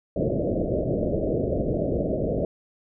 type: low-pass noise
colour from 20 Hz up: white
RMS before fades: -25 dBFS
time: 0.16-2.45 s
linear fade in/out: 2 ms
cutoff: 640 Hz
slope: 96 dB/octave
effects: none